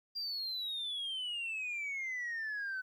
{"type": "exponential sweep", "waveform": "sine", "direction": "down", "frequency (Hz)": [4800, 1500], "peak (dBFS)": -34, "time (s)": [0.15, 2.82], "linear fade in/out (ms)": 20, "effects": ["tanh soft clip ceiling -34 dBFS", "12-bit"]}